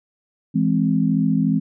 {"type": "chord", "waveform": "sine", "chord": "E augmented", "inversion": "none", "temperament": "equal", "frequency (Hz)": [164.81, 207.7, 261.6], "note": ["E3", "G#3", "B#3"], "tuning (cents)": [0, 0, 0], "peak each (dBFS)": -20, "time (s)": [0.54, 1.6], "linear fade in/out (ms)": 20, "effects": []}